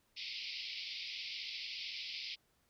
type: band-pass noise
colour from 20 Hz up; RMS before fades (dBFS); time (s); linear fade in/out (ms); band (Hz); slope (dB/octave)
white; -44; 0.16-2.36; 20; 2100 to 5200; 96
effects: pink hiss -75 dBFS RMS until 2.69 s